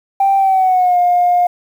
sine tone with pitch glide, 784 to 710.7 Hz, G5 to F5, 0 to +30 cents, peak -8 dBFS, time 0.2-1.47 s, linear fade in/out 5 ms, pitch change -170 cents, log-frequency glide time 0.37-0.98 s, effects tanh soft clip ceiling -5 dBFS + 7-bit

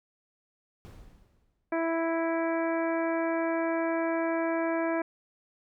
brown noise with exponential decay, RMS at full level -43 dBFS, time 0.85-1.77 s, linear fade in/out 0 ms, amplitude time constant 200 ms
harmonic tone, 329.6 Hz, E4, in tune, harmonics 1 / 2 / 3 / 4 / 5 / 6 / 7, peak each -29 / -30 / -36 / -41 / -38 / -45 / -42 dBFS, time 1.72-5.02 s, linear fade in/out 5 ms
effects none

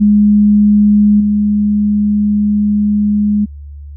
sine tone with level steps, 207.7 Hz, G#3, in tune, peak -5 / -9 dBFS, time 0-3.46 s, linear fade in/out 20 ms, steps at 1.2 s, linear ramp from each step 5 ms, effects added 72 Hz sine -27 dBFS peak until 3.96 s

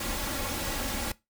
pink noise with comb filter, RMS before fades -32 dBFS, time 0-1.12 s, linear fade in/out 5 ms, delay 3.6 ms, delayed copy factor +0.65, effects noise-tail reverb RT60 0.2 s tail -19 dB re dry

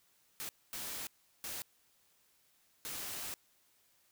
white noise bursts at uneven times, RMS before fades -42 dBFS, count 4, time 0.4-0.49 / 0.73-1.07 / 1.44-1.62 / 2.85-3.34 s, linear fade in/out 0 ms, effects white hiss -71 dBFS RMS until 4.11 s

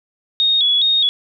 sine tone with vibrato, 3545 Hz, A7, 12 cents sharp, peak -12 dBFS, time 0.4-1.09 s, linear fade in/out 0 ms, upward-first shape square, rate 2.4 Hz, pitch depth 81 cents each way, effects none

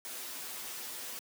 white noise with comb filter, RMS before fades -42 dBFS, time 0.05-1.19 s, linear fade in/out 0 ms, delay 8 ms, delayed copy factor +0.95, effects high-pass 200 Hz 12 dB/octave

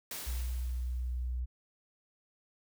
white noise with exponential decay, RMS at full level -39 dBFS, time 0.11-1.4 s, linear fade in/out 2 ms, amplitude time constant 280 ms
sine tone, 61.74 Hz, B1, in tune, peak -32 dBFS, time 0.26-1.46 s, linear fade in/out 20 ms
effects none

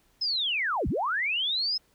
sine linear two-way sweep, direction down then up, 5230 to 32.76 to 5230 Hz, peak -25 dBFS, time 0.21-1.78 s, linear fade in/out 10 ms, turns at 0.88 s, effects pink hiss -66 dBFS RMS until 1.94 s

